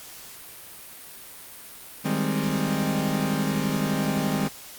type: chord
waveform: 40% pulse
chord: Ab major seventh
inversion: second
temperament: equal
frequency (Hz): 155.56 / 196 / 207.7 / 261.6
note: Eb3 / G3 / Ab3 / C4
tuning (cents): 0 / 0 / 0 / 0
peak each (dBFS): -28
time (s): 2.04-4.49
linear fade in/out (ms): 20
effects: white hiss -43 dBFS RMS until 4.78 s + Opus 48 kbps